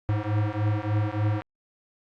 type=beating tone pair; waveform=square; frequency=103.83 / 107.23 Hz; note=G#2 / A2; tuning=0 / -44 cents; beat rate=3.4 Hz; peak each=-27 dBFS; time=0.09-1.42 s; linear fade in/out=0 ms; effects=low-pass 2000 Hz 12 dB/octave + Opus 48 kbps